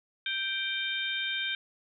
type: harmonic tone with a mistuned harmonic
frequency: 784 Hz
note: G5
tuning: in tune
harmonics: 2 / 3 / 4 / 5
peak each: -35 / -35 / -35 / -35 dBFS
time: 0.26-1.55 s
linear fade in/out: 2 ms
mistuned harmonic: 5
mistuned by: -120 cents
effects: none